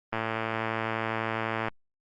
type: click train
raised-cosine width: 0.5 ms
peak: -14 dBFS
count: 175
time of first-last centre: 0.13-1.684 s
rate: 112 Hz
effects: Opus 24 kbps